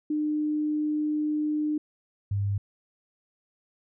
sine tone pair in turn, 302.2 / 100.35 Hz, D4 / G2, +50 / +41 cents, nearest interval octave + perfect fifth, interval 1909 cents, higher first, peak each -24 dBFS, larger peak neither, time 0.1-1.78 / 2.31-2.58 s, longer first, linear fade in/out 5 ms, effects none

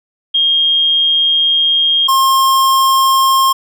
sine / square tone pair in turn, 3232 / 1068 Hz, G#7 / C6, -48 / +35 cents, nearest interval octave + perfect fifth, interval 1917 cents, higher first, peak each -9 dBFS, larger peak neither, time 0.34-2.08 / 2.08-3.53 s, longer first, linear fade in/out 10 ms, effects none

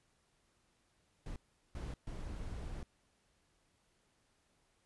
brown noise bursts at uneven times, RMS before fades -43 dBFS, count 3, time 1.26-1.36 / 1.75-1.94 / 2.07-2.83 s, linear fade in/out 2 ms, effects pink hiss -75 dBFS RMS until 4.85 s + resampled to 24000 Hz

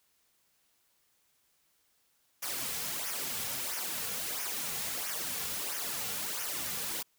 white noise with flanger, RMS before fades -36 dBFS, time 2.42-7.03 s, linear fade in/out 10 ms, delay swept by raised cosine 0.24 to 3.24 ms, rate 1.5 Hz, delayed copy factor -0.65, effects white hiss -72 dBFS RMS until 7.18 s

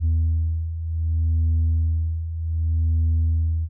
sine beating tone pair, 80.6 / 81.25 Hz, E2 / E2, -38 / -24 cents, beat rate 0.65 Hz, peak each -23 / -18 dBFS, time 0-3.69 s, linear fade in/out 50 ms, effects tanh soft clip ceiling -15 dBFS

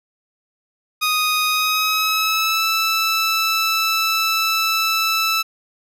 15% pulse tone with pitch glide, 1244.5 to 1318.5 Hz, D#6 to E6, 0 to 0 cents, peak -10 dBFS, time 1.01-5.43 s, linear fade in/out 20 ms, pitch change +100 cents, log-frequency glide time 1.47-2.65 s, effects none

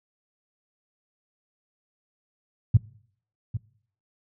sine tone with echo, 110 Hz, A2, in tune, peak -11 dBFS, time 2.74-2.77 s, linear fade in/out 5 ms, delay 800 ms, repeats 1, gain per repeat -13 dB, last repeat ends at 3.57 s, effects noise-tail reverb RT60 0.6 s tail -22 dB re dry + high-pass 60 Hz 12 dB/octave

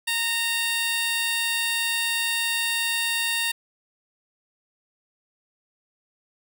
15% pulse tone with high-pass filter, 923 Hz, A#5, 17 cents flat, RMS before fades -25 dBFS, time 0.07-3.52 s, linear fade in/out 10 ms, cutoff 2100 Hz, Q 0.76, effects none

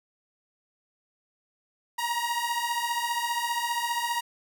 sawtooth beating tone pair, 939 / 954 Hz, A#5 / A#5, +12 / +40 cents, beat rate 15 Hz, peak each -26 dBFS, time 1.98-4.21 s, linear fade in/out 10 ms, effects none

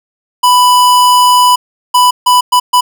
square tone bursts at uneven times, 992 Hz, B5, 7 cents sharp, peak -5 dBFS, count 5, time 0.43-1.56 / 1.94-2.11 / 2.26-2.41 / 2.52-2.6 / 2.73-2.81 s, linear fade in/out 10 ms, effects none

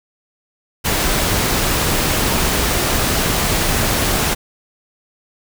pink noise, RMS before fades -17 dBFS, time 0.84-4.35 s, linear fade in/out 20 ms, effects none

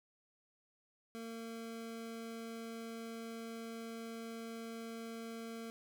25% pulse tone, 228 Hz, A#3, 38 cents flat, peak -40 dBFS, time 1.15-5.7 s, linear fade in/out 0 ms, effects none

